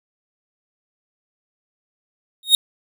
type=tone with exponential growth; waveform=45% pulse; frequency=3729 Hz; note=A#7; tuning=in tune; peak=-5 dBFS; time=2.43-2.55 s; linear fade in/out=1 ms; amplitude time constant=24 ms; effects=none